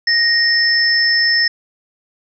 sine tone pair together, 1864.7 / 5274 Hz, A#6 / E8, 0 / 0 cents, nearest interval octave + tritone, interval 1800 cents, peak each -14 dBFS, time 0.07-1.48 s, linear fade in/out 5 ms, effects none

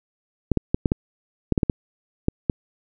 clicks, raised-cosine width 3 ms, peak -5 dBFS, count 11, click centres 0.517 / 0.573 / 0.745 / 0.858 / 0.919 / 1.523 / 1.578 / 1.632 / 1.698 / 2.284 / 2.498 s, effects none

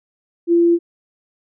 sine tone, 341.3 Hz, F4, 40 cents flat, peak -10 dBFS, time 0.47-0.79 s, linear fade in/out 50 ms, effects none

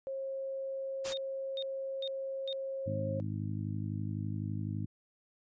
sine tone, 538 Hz, C5, 48 cents sharp, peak -35 dBFS, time 0.07-3.2 s, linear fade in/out 0 ms
white noise, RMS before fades -38 dBFS, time 1.04-1.14 s, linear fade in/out 20 ms
sine tone bursts, 3684 Hz, A#7, 21 cents flat, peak -37 dBFS, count 4, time 1.12-2.528 s, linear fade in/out 0 ms, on 52 ms, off 400 ms
harmonic tone, 51.9 Hz, G#1, in tune, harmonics 2 / 3 / 4 / 5 / 6, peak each -36 / -40 / -42 / -44 / -46 dBFS, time 2.86-4.86 s, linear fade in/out 10 ms
effects resampled to 16000 Hz

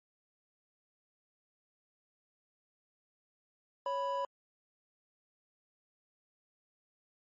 triangle tone pair together, 555 / 988.9 Hz, C#5 / B5, +2 / +2 cents, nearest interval minor seventh, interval 1000 cents, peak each -34 / -32 dBFS, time 3.86-4.25 s, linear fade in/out 2 ms, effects MP3 32 kbps

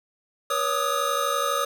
square tone cluster, 483.1 / 559 / 1217 / 1269 Hz, B4 / C#5 / D#6 / D#6, -38 / +14 / -39 / +34 cents, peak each -33 / -29 / -29 / -27 dBFS, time 0.5-1.65 s, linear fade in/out 5 ms, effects none

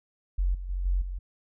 sine tone with level steps, 45.45 Hz, F#1, 30 cents flat, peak -22 / -33 / -27 / -22 / -31 dBFS, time 0.38-1.19 s, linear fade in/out 10 ms, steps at 0.54 / 0.69 / 0.85 / 1.01 s, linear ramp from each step 10 ms, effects none

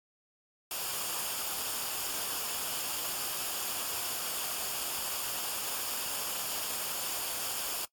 white noise with comb filter, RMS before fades -35 dBFS, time 0.71-7.85 s, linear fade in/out 2 ms, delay 0.5 ms, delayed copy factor -0.5, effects noise-tail reverb RT60 0.1 s tail -23 dB re dry + AAC 64 kbps

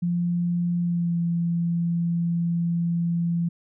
sine tone with pitch glide, 173.8 to 170.12 Hz, F3 to F3, -8 to -45 cents, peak -21 dBFS, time 0.02-3.49 s, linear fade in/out 10 ms, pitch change -37 cents, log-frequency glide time 0.8-1.18 s, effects none

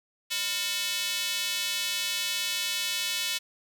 square tone with high-pass filter, 200.5 Hz, G3, 39 cents sharp, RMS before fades -30 dBFS, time 0.3-3.39 s, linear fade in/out 20 ms, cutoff 3100 Hz, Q 1.6, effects none

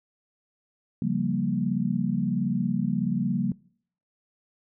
sine chord, G half-diminished seventh, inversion second, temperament equal, 138.59 / 174.61 / 196 / 233.1 Hz, Db3 / F3 / G3 / Bb3, 0 / 0 / 0 / 0 cents, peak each -31 / -29 / -28 / -28 dBFS, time 1.02-3.52 s, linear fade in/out 2 ms, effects noise-tail reverb RT60 0.6 s tail -24 dB re dry

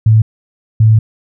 sine tone bursts at uneven times, 110 Hz, A2, in tune, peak -4 dBFS, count 2, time 0.06-0.22 / 0.8-0.99 s, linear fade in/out 5 ms, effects none

